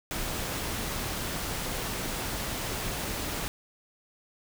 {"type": "noise", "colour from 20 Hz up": "pink", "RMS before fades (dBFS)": -33, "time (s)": [0.11, 3.48], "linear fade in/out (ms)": 0, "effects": []}